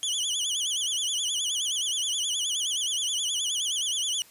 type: tone with vibrato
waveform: 25% pulse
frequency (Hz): 3175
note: G7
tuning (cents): +21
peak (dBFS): -22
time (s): 0.03-4.22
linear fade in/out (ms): 0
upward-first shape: sine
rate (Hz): 9.5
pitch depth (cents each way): 160
effects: white hiss -54 dBFS RMS until 4.3 s + resampled to 32000 Hz